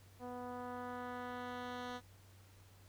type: tone with low-pass filter sweep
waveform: 10% pulse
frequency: 246.9 Hz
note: B3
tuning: in tune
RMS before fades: -45 dBFS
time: 0.19-2.01 s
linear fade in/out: 50 ms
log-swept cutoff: 740 to 4500 Hz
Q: 0.95
effects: added 96 Hz sine -60 dBFS peak until 2.88 s + pink hiss -66 dBFS RMS until 2.88 s